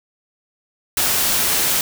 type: noise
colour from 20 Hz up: white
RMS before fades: -18 dBFS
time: 0.97-1.81 s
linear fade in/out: 2 ms
effects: none